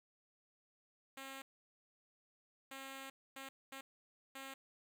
5% pulse tone bursts at uneven times, 269.4 Hz, C#4, 49 cents flat, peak -36 dBFS, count 5, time 1.17-1.42 / 2.71-3.1 / 3.36-3.49 / 3.72-3.81 / 4.35-4.54 s, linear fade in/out 5 ms, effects none

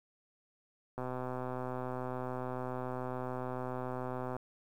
click train, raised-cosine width 1 ms, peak -25 dBFS, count 431, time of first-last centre 0.98-4.366 s, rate 127 Hz, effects 10-bit

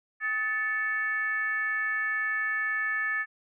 sine tone with frequency modulation, 1749 Hz, A6, 11 cents flat, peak -26 dBFS, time 0.2-3.26 s, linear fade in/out 50 ms, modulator 476 Hz, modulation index 0.63, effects none

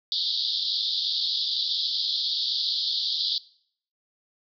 pink band-pass noise, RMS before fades -27 dBFS, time 0.12-3.38 s, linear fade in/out 0 ms, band 3400 to 4900 Hz, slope 96 dB/octave, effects noise-tail reverb RT60 0.6 s tail -21 dB re dry

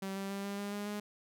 sawtooth tone with pitch steps, 193.4 / 195.65 / 197.92 / 200.2 / 202.5 / 204.9 / 207.3 Hz, G3 / G3 / G3 / G3 / G#3 / G#3 / G#3, -23 / -3 / +17 / +37 / -43 / -23 / -3 cents, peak -33 dBFS, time 0.02-1 s, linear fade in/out 5 ms, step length 140 ms, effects none

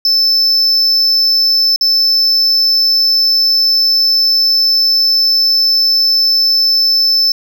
triangle tone with dropouts, 5274 Hz, E8, in tune, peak -7 dBFS, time 0.05-7.32 s, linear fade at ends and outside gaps 2 ms, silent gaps 1.761-1.81 s, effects none

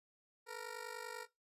15% pulse ring-modulated tone, 466.2 Hz, A#4, in tune, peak -35 dBFS, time 0.46-1.27 s, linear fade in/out 50 ms, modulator 25.1 Hz, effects noise-tail reverb RT60 0.2 s tail -18 dB re dry + resampled to 32000 Hz

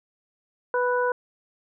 harmonic tone, 493.9 Hz, B4, in tune, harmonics 1 / 2 / 3, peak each -23 / -26 / -28 dBFS, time 0.74-1.12 s, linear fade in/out 2 ms, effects none

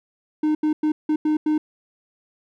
triangle tone bursts at uneven times, 306.2 Hz, D#4, 28 cents flat, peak -15 dBFS, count 6, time 0.43-0.55 / 0.63-0.73 / 0.83-0.92 / 1.09-1.16 / 1.25-1.37 / 1.46-1.58 s, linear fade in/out 5 ms, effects none

